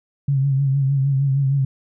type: tone with vibrato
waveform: sine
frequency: 137.1 Hz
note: C#3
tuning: 19 cents flat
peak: -15 dBFS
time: 0.28-1.65 s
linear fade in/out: 5 ms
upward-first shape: triangle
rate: 6.5 Hz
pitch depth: 62 cents each way
effects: none